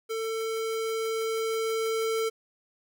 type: tone with level ramp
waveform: square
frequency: 446.9 Hz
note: A4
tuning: 27 cents sharp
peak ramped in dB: -30 to -26 dBFS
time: 0.09-2.3 s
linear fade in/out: 20 ms
effects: none